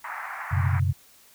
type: band-pass noise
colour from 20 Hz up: pink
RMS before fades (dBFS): -35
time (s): 0.04-0.8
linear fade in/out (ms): 5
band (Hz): 780 to 2100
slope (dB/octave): 48
type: chord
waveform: sine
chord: F# suspended fourth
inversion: none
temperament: equal with one note detuned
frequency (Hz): 92.5 / 123.47 / 136.29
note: F#2 / B2 / C#3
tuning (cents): 0 / 0 / -29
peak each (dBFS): -22 / -27 / -27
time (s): 0.51-0.93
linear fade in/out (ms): 20
effects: white hiss -55 dBFS RMS until 1.34 s